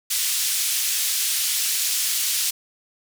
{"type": "band-pass noise", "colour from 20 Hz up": "white", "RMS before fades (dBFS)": -23, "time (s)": [0.1, 2.51], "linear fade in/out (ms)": 10, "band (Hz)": [2900, 12000], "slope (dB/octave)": 12, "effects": []}